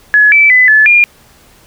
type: tone with pitch steps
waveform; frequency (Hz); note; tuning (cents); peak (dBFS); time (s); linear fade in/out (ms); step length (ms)
sine; 1696 / 2316 / 2007 / 1729 / 2412; G#6 / D7 / B6 / A6 / D7; +36 / -25 / +27 / -31 / +46; -3; 0.14-1.04; 0; 180
effects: pink hiss -44 dBFS RMS until 1.66 s